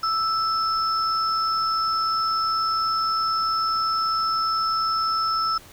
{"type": "tone pair together", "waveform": "sine", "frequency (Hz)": [1318.5, 5266], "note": ["E6", "E8"], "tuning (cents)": [0, -3], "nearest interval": "2 octaves", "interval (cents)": 2397, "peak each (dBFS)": [-21, -28], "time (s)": [0.03, 5.58], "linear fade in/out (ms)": 5, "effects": ["pink hiss -47 dBFS RMS until 5.72 s"]}